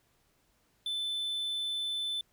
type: tone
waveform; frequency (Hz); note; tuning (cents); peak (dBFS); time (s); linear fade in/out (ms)
triangle; 3520; A7; 0; -30; 0.86-2.21; 2
effects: pink hiss -71 dBFS RMS until 2.32 s